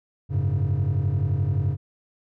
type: chord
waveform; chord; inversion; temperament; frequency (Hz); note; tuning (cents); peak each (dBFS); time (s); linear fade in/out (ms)
triangle; F# suspended second; none; just; 92.5 / 104.06 / 138.75; F#2 / G#2 / C#3; 0 / +4 / +2; -22; 0.29-1.77; 50
effects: tanh soft clip ceiling -14 dBFS